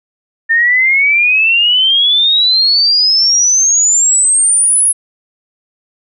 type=exponential sweep; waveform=sine; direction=up; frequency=1801 to 10650 Hz; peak=-7 dBFS; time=0.49-4.93 s; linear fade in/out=20 ms; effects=none